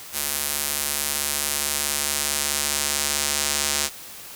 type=tone with band-pass filter sweep; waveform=square; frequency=72.3 Hz; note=D2; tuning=27 cents flat; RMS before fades=-25 dBFS; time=0.12-3.9 s; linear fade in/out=50 ms; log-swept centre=12000 to 7800 Hz; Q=1; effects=white hiss -40 dBFS RMS until 4.35 s